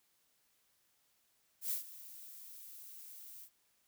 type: noise with ADSR envelope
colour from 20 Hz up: violet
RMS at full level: -35 dBFS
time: 1.61-3.5 s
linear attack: 100 ms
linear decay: 120 ms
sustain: -17 dB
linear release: 73 ms
effects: white hiss -75 dBFS RMS until 3.87 s